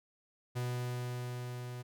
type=tone with level ramp; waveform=45% pulse; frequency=123.47 Hz; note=B2; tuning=in tune; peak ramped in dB=-33 to -41 dBFS; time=0.55-1.83 s; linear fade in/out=20 ms; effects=none